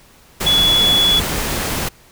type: tone in noise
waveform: sine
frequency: 3400 Hz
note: G#7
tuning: 40 cents sharp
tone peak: -11 dBFS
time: 0.46-1.2 s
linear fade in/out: 10 ms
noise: pink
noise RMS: -21 dBFS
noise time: 0.4-1.89 s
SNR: +7 dB
effects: pink hiss -48 dBFS RMS until 2.11 s